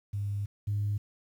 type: tone pair in turn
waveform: sine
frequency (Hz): 101.4 / 102.93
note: G#2 / G#2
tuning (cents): -41 / -15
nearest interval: unison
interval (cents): 26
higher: second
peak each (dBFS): -29 / -26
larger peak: second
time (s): 0.13-0.46 / 0.67-0.98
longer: first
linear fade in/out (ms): 10
effects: tanh soft clip ceiling -23 dBFS + 10-bit